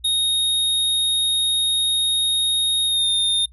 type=tone with pitch glide; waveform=square; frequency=3729 to 3650 Hz; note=A#7 to A#7; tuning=0 to -37 cents; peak=-17 dBFS; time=0.04-3.46 s; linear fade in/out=10 ms; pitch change=-37 cents; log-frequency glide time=2.86-3.08 s; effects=noise-tail reverb RT60 0.1 s tail -20 dB re dry + added 60 Hz sine -44 dBFS peak until 3.52 s